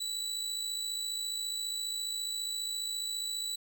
30% pulse tone with amplitude modulation, 3948 Hz, B7, 1 cent flat, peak -29 dBFS, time 0-3.56 s, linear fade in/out 10 ms, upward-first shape sine, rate 54.7 Hz, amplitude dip 45%, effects none

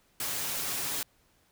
white noise with comb filter, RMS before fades -33 dBFS, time 0.2-1.03 s, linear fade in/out 2 ms, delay 7.2 ms, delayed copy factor +0.55, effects pink hiss -67 dBFS RMS until 1.51 s

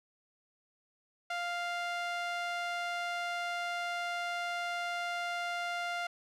sawtooth tone with band-pass filter, 698.5 Hz, F5, in tune, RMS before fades -36 dBFS, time 1.3-6.07 s, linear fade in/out 5 ms, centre 1700 Hz, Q 0.75, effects none

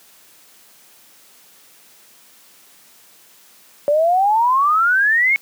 sine exponential sweep, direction up, 570 to 2217 Hz, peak -12 dBFS, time 3.88-5.36 s, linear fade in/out 0 ms, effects white hiss -49 dBFS RMS until 5.41 s + high-pass 150 Hz 12 dB/octave

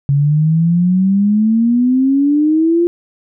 sine exponential sweep, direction up, 138.59 to 349.2 Hz, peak -9 dBFS, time 0.09-2.87 s, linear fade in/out 0 ms, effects none

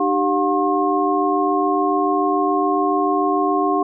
sine tone cluster, 302.3 / 389.3 / 718 / 1074 Hz, D#4 / G4 / F5 / C6, -50 / -12 / +48 / +45 cents, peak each -21 dBFS, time 0-3.83 s, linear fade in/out 5 ms, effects none

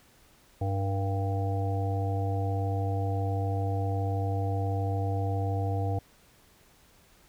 harmonic tone with a mistuned harmonic, 98.6 Hz, G2, 11 cents sharp, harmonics 1 / 3 / 5 / 7 / 8, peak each -27 / -38 / -37 / -37 / -39 dBFS, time 0.61-5.99 s, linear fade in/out 5 ms, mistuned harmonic 5, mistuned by -50 cents, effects pink hiss -60 dBFS RMS until 7.28 s

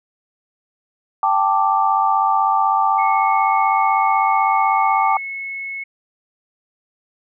sine chord, G suspended second, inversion none, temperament equal, 784 / 880 / 1174.7 Hz, G5 / A5 / D6, 0 / 0 / 0 cents, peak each -18 dBFS, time 1.23-5.17 s, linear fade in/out 2 ms
sine tone, 2191 Hz, C#7, 21 cents flat, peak -25 dBFS, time 2.98-5.84 s, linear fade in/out 10 ms
effects none

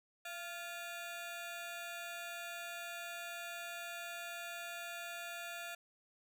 20% pulse ring-modulated tone, 1042 Hz, C6, 7 cents flat, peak -35 dBFS, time 0.25-5.75 s, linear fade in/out 5 ms, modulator 359 Hz, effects none

